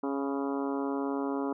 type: harmonic tone with a mistuned harmonic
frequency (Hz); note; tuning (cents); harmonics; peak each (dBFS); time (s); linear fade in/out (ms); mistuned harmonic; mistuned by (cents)
138.59; C#3; 0; 2 / 3 / 4 / 5 / 6 / 7 / 8 / 9 / 10; -31 / -35 / -41 / -42 / -42 / -41 / -46 / -45 / -50; 0.03-1.53; 5; 7; +28
effects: none